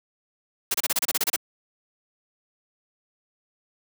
white noise bursts, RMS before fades -23 dBFS, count 11, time 0.71-1.362 s, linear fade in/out 5 ms, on 32 ms, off 30 ms, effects high-pass 200 Hz 12 dB/octave

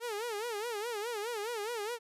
sawtooth tone with vibrato, 444.3 Hz, A4, 17 cents sharp, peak -31 dBFS, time 0-1.99 s, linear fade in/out 50 ms, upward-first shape sine, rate 4.8 Hz, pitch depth 160 cents each way, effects resampled to 32000 Hz

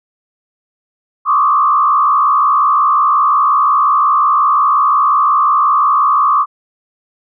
sine tone with frequency modulation, 1158 Hz, D6, 25 cents flat, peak -8 dBFS, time 1.25-6.46 s, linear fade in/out 50 ms, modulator 65.6 Hz, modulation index 1.3, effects none

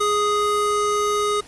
square tone pair together, 415.3 / 1245.7 Hz, G#4 / D#6, 0 / +2 cents, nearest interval octave + perfect fifth, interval 1902 cents, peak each -22 / -23 dBFS, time 0-1.41 s, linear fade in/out 10 ms, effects pink hiss -45 dBFS RMS until 1.47 s + resampled to 24000 Hz

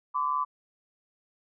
sine tone pair together, 1016.3 / 1160 Hz, B5 / D6, +49 / -22 cents, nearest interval major second, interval 229 cents, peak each -28 dBFS, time 0.14-0.45 s, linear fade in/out 20 ms, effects none

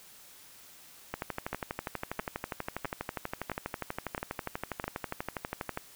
two click trains, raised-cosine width 0.5 ms, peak -18 / -18 dBFS, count 58 / 6, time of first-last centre 1.14-5.774 / 1.53-4.841 s, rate 12.3 / 1.51 Hz, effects white hiss -54 dBFS RMS until 5.95 s

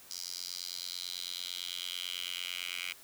10% pulse tone with high-pass filter sweep, 89 Hz, F2, 33 cents sharp, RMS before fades -40 dBFS, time 0.1-2.93 s, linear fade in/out 10 ms, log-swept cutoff 5200 to 2500 Hz, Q 4.2, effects white hiss -55 dBFS RMS until 3.03 s

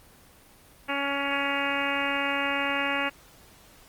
harmonic tone, 280 Hz, C#4, 18 cents sharp, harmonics 1 / 2 / 3 / 4 / 5 / 6 / 7 / 8 / 9 / 10, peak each -34 / -34 / -34 / -34 / -34 / -34 / -34 / -34 / -34 / -34 dBFS, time 0.88-3.1 s, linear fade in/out 20 ms, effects pink hiss -54 dBFS RMS until 3.88 s + Opus 24 kbps

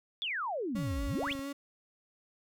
sine exponential two-way sweep, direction down then up, 3596 to 45.25 to 3596 Hz, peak -32 dBFS, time 0.22-1.33 s, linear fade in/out 0 ms, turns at 1.05 s
click train, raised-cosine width 5 ms, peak -37 dBFS, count 17, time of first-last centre 0.75-1.393 s, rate 24.9 Hz
35% pulse tone with vibrato, 277.2 Hz, C#4, in tune, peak -35 dBFS, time 0.75-1.53 s, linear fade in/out 10 ms, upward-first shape sine, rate 4.3 Hz, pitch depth 27 cents each way
effects none

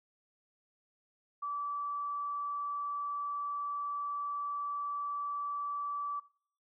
sine tone, 1156 Hz, D6, 28 cents flat, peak -34 dBFS, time 1.42-6.2 s, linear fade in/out 10 ms, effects noise-tail reverb RT60 0.5 s tail -19 dB re dry

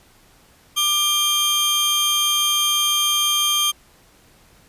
sawtooth tone pair together, 1193 / 3183 Hz, D6 / G7, +27 / +26 cents, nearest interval octave + perfect fourth, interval 1699 cents, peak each -21 / -14 dBFS, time 0.76-3.72 s, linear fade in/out 20 ms, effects pink hiss -53 dBFS RMS until 4.68 s + resampled to 32000 Hz

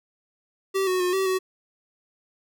square tone with pitch steps, 386.5 / 369.2 / 360.5 / 383.6 / 374.7 Hz, G4 / F#4 / F#4 / G4 / F#4, -24 / -4 / -45 / -37 / +22 cents, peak -22 dBFS, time 0.74-1.39 s, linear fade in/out 20 ms, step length 130 ms, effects none

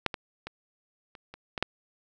clicks, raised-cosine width 0.3 ms, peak -8 / -17 / -21 / -30 / -27 / -17 / -8 dBFS, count 7, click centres 0.063 / 0.142 / 0.47 / 1.152 / 1.34 / 1.578 / 1.626 s, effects none

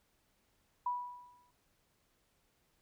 sine tone with exponential decay, 981 Hz, B5, 12 cents flat, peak -30 dBFS, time 0.86-1.51 s, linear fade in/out 5 ms, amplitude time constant 140 ms, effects pink hiss -75 dBFS RMS until 2.81 s

